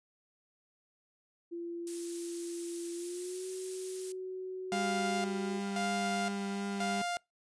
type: tone with pitch glide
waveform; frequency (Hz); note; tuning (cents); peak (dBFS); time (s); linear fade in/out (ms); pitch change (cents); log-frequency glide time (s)
sine; 341.9 to 372.8; F4 to F#4; -37 to +13; -37; 1.51-5.6; 20; +150; 2.94-3.46
type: noise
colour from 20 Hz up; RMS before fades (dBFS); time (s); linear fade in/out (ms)
violet; -39; 1.87-4.12; 0
type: tone with vibrato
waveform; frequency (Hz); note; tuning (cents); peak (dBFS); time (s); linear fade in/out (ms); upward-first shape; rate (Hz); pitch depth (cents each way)
35% pulse; 199.2; G3; +28; -33; 4.72-7.02; 5; triangle; 2.7; 10
type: tone with tremolo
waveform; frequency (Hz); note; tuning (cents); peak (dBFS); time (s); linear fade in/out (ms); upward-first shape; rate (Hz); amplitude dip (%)
sawtooth; 701; F5; +6; -29; 4.72-7.17; 0; square; 0.96; 80
effects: noise-tail reverb RT60 0.2 s tail -25 dB re dry + resampled to 22050 Hz